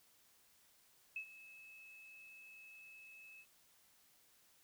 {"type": "tone with ADSR envelope", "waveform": "sine", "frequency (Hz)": 2594, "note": "E7", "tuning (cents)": -28, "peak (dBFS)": -39, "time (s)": [1.16, 3.46], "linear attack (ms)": 3, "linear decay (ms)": 85, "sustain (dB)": -16, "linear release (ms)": 61, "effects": ["white hiss -70 dBFS RMS until 4.63 s"]}